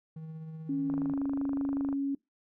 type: tone with tremolo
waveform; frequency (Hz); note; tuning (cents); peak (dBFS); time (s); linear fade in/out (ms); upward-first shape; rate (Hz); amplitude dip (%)
triangle; 159; D#3; +38; -36; 0.16-1.13; 5; triangle; 16; 35
type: tone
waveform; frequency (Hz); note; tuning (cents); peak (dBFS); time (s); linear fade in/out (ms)
sine; 277.2; C#4; 0; -28; 0.69-2.15; 5
type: click train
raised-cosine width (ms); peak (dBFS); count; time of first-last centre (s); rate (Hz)
1; -28; 27; 0.9-1.928; 25.3
effects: noise-tail reverb RT60 0.2 s tail -24 dB re dry